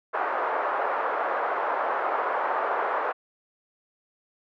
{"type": "band-pass noise", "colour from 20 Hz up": "white", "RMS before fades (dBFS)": -27, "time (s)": [0.13, 3.13], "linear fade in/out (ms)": 20, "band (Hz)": [470, 1300], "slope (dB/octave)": 24, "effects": []}